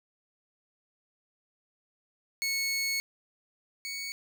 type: tone pair in turn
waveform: 20% pulse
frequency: 2200 / 2229 Hz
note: C#7 / C#7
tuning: -14 / +9 cents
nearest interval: unison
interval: 23 cents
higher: second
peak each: -23 / -30 dBFS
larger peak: first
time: 2.42-3 / 3.85-4.12 s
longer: first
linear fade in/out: 0 ms
effects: none